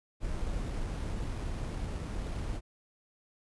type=noise with sample-and-hold; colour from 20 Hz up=brown; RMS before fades=-35 dBFS; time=0.2-2.61 s; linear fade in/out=50 ms; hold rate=7350 Hz; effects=resampled to 24000 Hz